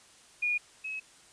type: tone pair in turn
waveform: sine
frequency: 2440 / 2568 Hz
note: D#7 / E7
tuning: -34 / -46 cents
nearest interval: minor second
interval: 88 cents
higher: second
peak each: -26 / -34 dBFS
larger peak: first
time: 0.42-0.58 / 0.84-1 s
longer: neither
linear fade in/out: 10 ms
effects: white hiss -57 dBFS RMS until 1.32 s + resampled to 22050 Hz